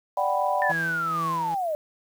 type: chord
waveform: sine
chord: G major seventh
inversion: second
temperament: equal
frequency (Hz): 587.3 / 740 / 784 / 987.8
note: D5 / F#5 / G5 / B5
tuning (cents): 0 / 0 / 0 / 0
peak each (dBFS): -27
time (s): 0.17-0.72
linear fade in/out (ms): 5
type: linear sweep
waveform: sine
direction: down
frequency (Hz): 1803 to 587.3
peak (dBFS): -24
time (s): 0.62-1.75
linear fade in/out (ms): 0
type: tone with tremolo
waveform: sawtooth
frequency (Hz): 164.81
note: E3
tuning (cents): 0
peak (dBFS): -27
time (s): 0.69-1.55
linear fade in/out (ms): 10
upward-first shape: sine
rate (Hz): 2.2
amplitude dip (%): 45
effects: 8-bit